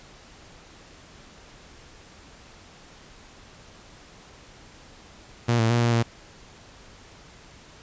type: tone with pitch steps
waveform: sawtooth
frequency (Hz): 118.6 / 112.7 / 118.9 / 118.1 / 116.2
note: A#2 / A2 / A#2 / A#2 / A#2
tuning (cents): +30 / +42 / +35 / +23 / -5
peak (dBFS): -15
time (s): 5.48-6.03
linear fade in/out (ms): 10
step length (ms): 110
effects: pink hiss -49 dBFS RMS until 7.82 s + resampled to 16000 Hz